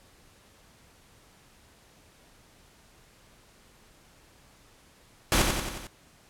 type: noise with echo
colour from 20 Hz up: pink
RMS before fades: -22 dBFS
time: 5.32-5.42 s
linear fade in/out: 0 ms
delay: 90 ms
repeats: 5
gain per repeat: -4 dB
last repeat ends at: 5.87 s
effects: pink hiss -58 dBFS RMS until 6.29 s + low-pass 12000 Hz 12 dB/octave